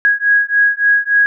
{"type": "beating tone pair", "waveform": "sine", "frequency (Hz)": [1652, 1655.5], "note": ["G#6", "G#6"], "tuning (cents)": [-10, -6], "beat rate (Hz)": 3.5, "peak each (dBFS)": -13, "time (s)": [0.05, 1.26], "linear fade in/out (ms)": 0, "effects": []}